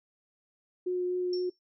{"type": "tone with vibrato", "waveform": "sine", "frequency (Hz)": 361.2, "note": "F#4", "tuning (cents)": -42, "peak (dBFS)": -27, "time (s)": [0.86, 1.5], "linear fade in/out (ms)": 10, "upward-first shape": "triangle", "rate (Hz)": 4, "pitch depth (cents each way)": 11}
{"type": "tone with exponential decay", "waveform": "sine", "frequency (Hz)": 5440, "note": "F8", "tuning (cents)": -46, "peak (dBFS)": -36, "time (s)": [1.33, 1.59], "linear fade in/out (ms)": 2, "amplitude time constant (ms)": 55}
{"effects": ["noise-tail reverb RT60 0.1 s tail -20 dB re dry"]}